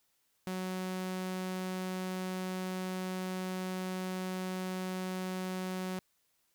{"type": "tone", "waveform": "sawtooth", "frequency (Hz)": 185.4, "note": "F#3", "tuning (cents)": 4, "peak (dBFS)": -31, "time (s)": [0.47, 5.99], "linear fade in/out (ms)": 0, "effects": ["white hiss -75 dBFS RMS until 6.54 s"]}